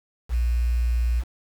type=tone with quantisation; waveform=sine; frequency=59.4 Hz; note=A#1; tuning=33 cents sharp; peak=-19 dBFS; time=0.29-1.24 s; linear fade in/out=50 ms; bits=7; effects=none